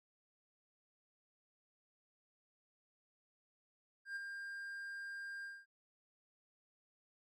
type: tone with ADSR envelope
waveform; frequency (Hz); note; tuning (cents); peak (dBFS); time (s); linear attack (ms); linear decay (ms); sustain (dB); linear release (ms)
triangle; 1600; G6; +35; -37; 4.05-5.66; 110; 19; -5; 220
effects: AAC 64 kbps